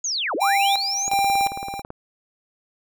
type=linear two-way sweep; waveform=sine; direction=down then up; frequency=6870 to 267.3 to 6870 Hz; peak=-22 dBFS; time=0.04-1.09 s; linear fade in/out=5 ms; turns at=0.35 s
type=tone with tremolo; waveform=square; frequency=793 Hz; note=G5; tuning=20 cents sharp; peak=-18 dBFS; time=0.4-1.82 s; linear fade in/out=20 ms; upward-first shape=square; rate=1.4 Hz; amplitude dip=75%
type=click train; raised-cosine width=1 ms; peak=-19 dBFS; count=16; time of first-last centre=1.08-1.904 s; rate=18.2 Hz
effects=none